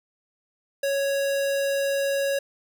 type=tone; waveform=square; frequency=554.4 Hz; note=C#5; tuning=in tune; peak=-23 dBFS; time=0.83-2.39 s; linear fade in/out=5 ms; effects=none